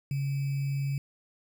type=tone with sample-and-hold; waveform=sine; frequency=138.59 Hz; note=C#3; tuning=in tune; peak=-27 dBFS; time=0.11-0.98 s; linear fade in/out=2 ms; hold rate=2450 Hz; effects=none